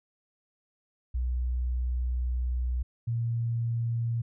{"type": "tone pair in turn", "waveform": "sine", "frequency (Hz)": [61.74, 116.55], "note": ["B1", "A#2"], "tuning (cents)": [0, 0], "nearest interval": "major seventh", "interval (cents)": 1100, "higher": "second", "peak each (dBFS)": -26, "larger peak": "neither", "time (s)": [[1.14, 2.83], [3.07, 4.22]], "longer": "first", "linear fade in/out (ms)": 10, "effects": []}